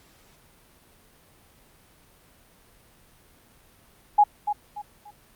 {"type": "tone with echo", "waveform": "sine", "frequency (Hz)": 830.6, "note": "G#5", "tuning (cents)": 0, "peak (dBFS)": -12, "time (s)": [4.18, 4.24], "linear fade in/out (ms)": 10, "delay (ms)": 290, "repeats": 3, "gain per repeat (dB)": -10, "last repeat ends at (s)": 5.11, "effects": ["pink hiss -57 dBFS RMS until 5.35 s", "Opus 48 kbps"]}